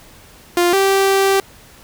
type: tone pair in turn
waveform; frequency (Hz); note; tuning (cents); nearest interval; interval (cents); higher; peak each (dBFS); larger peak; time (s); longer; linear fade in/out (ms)
sawtooth; 350 / 389.9; F4 / G4; +4 / -9; major second; 187; second; -8; neither; 0.57-0.73 / 0.73-1.4; second; 2
effects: pink hiss -44 dBFS RMS until 1.83 s